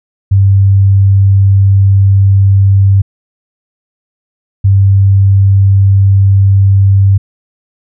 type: tone pair in turn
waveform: sine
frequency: 98 / 98 Hz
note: G2 / G2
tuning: 0 / 0 cents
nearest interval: unison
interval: 0 cents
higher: neither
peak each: -3 dBFS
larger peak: neither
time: 0.31-3.02 / 4.64-7.18 s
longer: first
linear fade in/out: 10 ms
effects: none